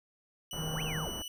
sawtooth tone, 2960 Hz, F#7, in tune, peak -36 dBFS, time 0.51-1.28 s, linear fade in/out 2 ms
pink low-pass noise, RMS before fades -41 dBFS, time 0.53-1.22 s, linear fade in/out 0 ms, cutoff 1400 Hz, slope 24 dB/octave
harmonic tone, 157.1 Hz, D#3, 17 cents sharp, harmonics 1 / 3 / 5 / 7 / 9 / 10, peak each -36 / -46 / -50 / -53 / -55 / -56 dBFS, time 0.57-1.06 s, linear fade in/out 20 ms
sine linear two-way sweep, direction up then down, 174.61 to 3136 to 175.4 Hz, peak -39 dBFS, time 0.73-1.11 s, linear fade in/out 10 ms, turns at 0.83 s
effects none

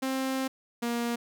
sawtooth tone pair in turn, 264.4 / 236.5 Hz, C4 / A#3, +18 / +25 cents, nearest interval major second, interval 193 cents, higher first, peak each -24 dBFS, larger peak neither, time 0.02-0.48 / 0.82-1.16 s, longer first, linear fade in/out 10 ms, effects none

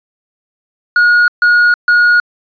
triangle tone bursts, 1443 Hz, F#6, 44 cents flat, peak -4 dBFS, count 3, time 0.96-2.2 s, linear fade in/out 2 ms, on 320 ms, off 140 ms, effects resampled to 11025 Hz

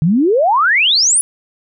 sine exponential sweep, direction up, 146.83 to 10330 Hz, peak -9 dBFS, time 0.02-1.21 s, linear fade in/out 0 ms, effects none

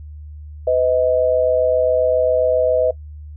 sine tone pair together, 505 / 632.4 Hz, B4 / D#5, +39 / +28 cents, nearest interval major third, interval 389 cents, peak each -16 dBFS, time 0.67-2.91 s, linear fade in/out 5 ms, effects noise-tail reverb RT60 0.1 s tail -20 dB re dry + added 75 Hz sine -32 dBFS peak until 3.36 s

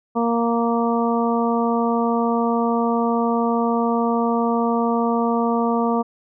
harmonic tone, 233.1 Hz, A#3, in tune, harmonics 1 / 2 / 3 / 4 / 5, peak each -20 / -23 / -25 / -26 / -27 dBFS, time 0.15-6.03 s, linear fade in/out 20 ms, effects none

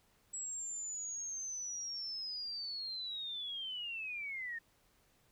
sine linear sweep, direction down, 7780 to 1806 Hz, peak -39 dBFS, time 0.33-4.59 s, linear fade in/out 10 ms, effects pink hiss -71 dBFS RMS until 5.31 s

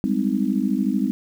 sine chord, Ab major seventh, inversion third, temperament just, 194.67 / 207.7 / 259.6 / 311.5 Hz, G3 / Ab3 / C4 / Eb4, -12 / 0 / -13 / +2 cents, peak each -25 / -23 / -23 / -27 dBFS, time 0.04-1.11 s, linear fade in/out 0 ms, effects 8-bit

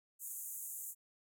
white band-pass noise, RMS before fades -45 dBFS, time 0.19-0.95 s, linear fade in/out 50 ms, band 6600 to 16000 Hz, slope 96 dB/octave, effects none

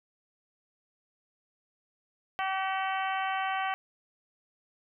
harmonic tone with a mistuned harmonic, 382.9 Hz, G4, 41 cents flat, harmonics 2 / 3 / 4 / 5 / 6 / 7 / 8, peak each -31 / -35 / -37 / -39 / -41 / -42 / -43 dBFS, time 2.39-3.74 s, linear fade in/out 0 ms, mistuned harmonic 6, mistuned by -29 cents, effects none

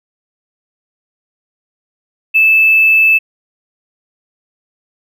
triangle tone with hard clipping, 2626 Hz, E7, 7 cents flat, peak -6 dBFS, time 2.34-3.19 s, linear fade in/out 20 ms, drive 3 dB, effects none

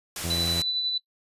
white low-pass noise, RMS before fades -34 dBFS, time 0.16-0.62 s, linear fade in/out 2 ms, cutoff 11000 Hz, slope 12 dB/octave
harmonic tone, 84.8 Hz, E2, 50 cents sharp, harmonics 1 / 2 / 3 / 4 / 5 / 6 / 7 / 8 / 9, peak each -32 / -33 / -41 / -39 / -45 / -45 / -45 / -46 / -49 dBFS, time 0.23-0.62 s, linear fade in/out 20 ms
sine tone with tremolo, 3982 Hz, B7, 14 cents sharp, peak -24 dBFS, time 0.3-0.98 s, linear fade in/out 5 ms, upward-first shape sine, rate 11 Hz, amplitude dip 35%
effects noise-tail reverb RT60 0.1 s tail -19 dB re dry + resampled to 32000 Hz

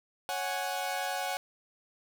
sawtooth chord, C# suspended fourth, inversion none, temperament equal, 554.4 / 740 / 830.6 Hz, C#5 / F#5 / G#5, 0 / 0 / 0 cents, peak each -35 / -30 / -33 dBFS, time 0.29-1.37 s, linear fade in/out 0 ms, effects none

